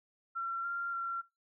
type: tone with pitch steps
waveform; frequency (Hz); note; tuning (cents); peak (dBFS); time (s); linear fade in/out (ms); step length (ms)
sine; 1360 / 1386 / 1367; F6 / F6 / F6; -46 / -14 / -37; -33; 0.35-1.22; 20; 290
effects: noise-tail reverb RT60 0.2 s tail -19 dB re dry